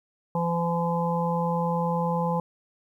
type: harmonic tone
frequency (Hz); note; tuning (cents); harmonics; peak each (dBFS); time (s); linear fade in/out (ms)
170; F3; -46; 1 / 3 / 5 / 6; -26 / -29 / -29 / -32; 0.35-2.4; 2
effects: 10-bit